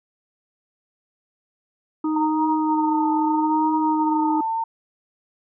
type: harmonic tone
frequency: 311.1 Hz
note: D#4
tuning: in tune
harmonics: 1 / 3 / 4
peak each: -20 / -31 / -33 dBFS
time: 2.04-4.41 s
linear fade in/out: 5 ms
type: tone with vibrato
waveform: sine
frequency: 916 Hz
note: A#5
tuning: 31 cents flat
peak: -21 dBFS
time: 2.16-4.64 s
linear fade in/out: 5 ms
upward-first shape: triangle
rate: 0.79 Hz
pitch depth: 59 cents each way
effects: none